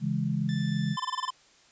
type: chord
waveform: sine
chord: C# minor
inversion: none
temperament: equal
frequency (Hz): 138.59 / 164.81 / 207.7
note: C#3 / E3 / G#3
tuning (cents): 0 / 0 / 0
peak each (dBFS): -30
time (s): 0-0.97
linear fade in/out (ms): 50
type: tone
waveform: 20% pulse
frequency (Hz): 1760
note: A6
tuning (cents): 0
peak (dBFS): -35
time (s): 0.49-1.29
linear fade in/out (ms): 0
type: tone bursts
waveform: square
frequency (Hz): 1030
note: C6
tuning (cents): -28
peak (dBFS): -28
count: 7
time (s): 0.97-1.305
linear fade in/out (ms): 5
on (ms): 29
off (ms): 22
effects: white hiss -59 dBFS RMS until 1.71 s + resampled to 16000 Hz